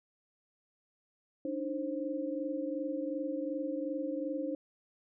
sine tone cluster, 289.5 / 312.2 / 528 Hz, D4 / D#4 / C5, -25 / +6 / +16 cents, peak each -37 / -38 / -37 dBFS, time 1.45-4.55 s, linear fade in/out 2 ms, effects none

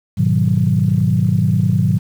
sine chord, G# minor seventh, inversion none, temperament equal, 103.83 / 123.47 / 155.56 / 185 Hz, G#2 / B2 / D#3 / F#3, 0 / 0 / 0 / 0 cents, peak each -17 dBFS, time 0.17-1.99 s, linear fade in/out 20 ms, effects tanh soft clip ceiling -2 dBFS + 7-bit

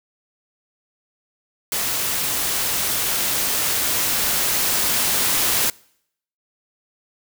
white noise with level ramp, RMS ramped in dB -23 to -19 dBFS, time 1.72-5.7 s, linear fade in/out 2 ms, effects noise-tail reverb RT60 0.7 s tail -25 dB re dry

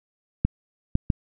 clicks, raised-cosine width 5 ms, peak -7 dBFS, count 3, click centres 0.45 / 0.954 / 1.102 s, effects none

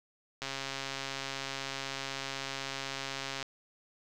click train, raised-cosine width 0.2 ms, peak -19 dBFS, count 410, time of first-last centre 0.42-3.427 s, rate 136 Hz, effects none

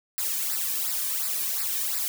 blue noise with flanger, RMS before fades -28 dBFS, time 0.18-2.08 s, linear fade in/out 0 ms, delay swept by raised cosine 0.31 to 1.51 ms, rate 2.8 Hz, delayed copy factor -0.8, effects none

